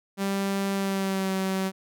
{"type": "tone with pitch glide", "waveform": "sawtooth", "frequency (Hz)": [196.5, 190.58], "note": ["G3", "G3"], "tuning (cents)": [4, -49], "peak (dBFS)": -21, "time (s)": [0.17, 1.72], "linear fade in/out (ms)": 50, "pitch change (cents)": -53, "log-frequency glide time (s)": [0.73, 1.33], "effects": []}